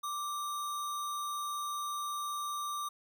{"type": "tone with sample-and-hold", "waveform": "sine", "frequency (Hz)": 1174.7, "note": "D6", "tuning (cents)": 0, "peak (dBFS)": -34, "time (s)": [0.03, 2.89], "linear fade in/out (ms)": 10, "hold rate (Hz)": 4900, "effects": []}